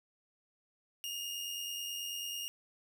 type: tone with amplitude modulation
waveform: sawtooth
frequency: 2840 Hz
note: F7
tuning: 28 cents sharp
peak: -33 dBFS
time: 1.04-2.48 s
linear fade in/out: 0 ms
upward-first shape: sine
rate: 89.2 Hz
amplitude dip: 35%
effects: none